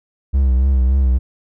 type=tone with vibrato; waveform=triangle; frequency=65.41 Hz; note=C2; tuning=in tune; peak=-9 dBFS; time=0.33-1.19 s; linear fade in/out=20 ms; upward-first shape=triangle; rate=3.5 Hz; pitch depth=84 cents each way; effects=none